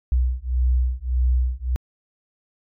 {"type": "beating tone pair", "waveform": "sine", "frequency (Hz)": [61.74, 63.44], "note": ["B1", "B1"], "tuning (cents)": [0, 47], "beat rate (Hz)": 1.7, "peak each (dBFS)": -20, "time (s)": [0.12, 1.76], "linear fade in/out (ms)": 0, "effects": ["tanh soft clip ceiling -11 dBFS"]}